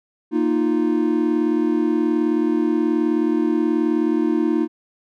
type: chord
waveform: triangle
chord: Bb suspended fourth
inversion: none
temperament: just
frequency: 233.1 / 310.8 / 349.6 Hz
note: Bb3 / Eb4 / F4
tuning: 0 / -2 / +2 cents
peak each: -21 / -17 / -20 dBFS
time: 0.31-4.68 s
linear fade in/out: 50 ms
effects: none